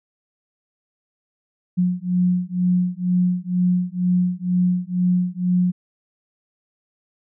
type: beating tone pair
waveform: sine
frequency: 178.9 / 181 Hz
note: F3 / F#3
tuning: +42 / -38 cents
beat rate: 2.1 Hz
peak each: -20 dBFS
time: 1.77-5.72 s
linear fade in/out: 20 ms
effects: none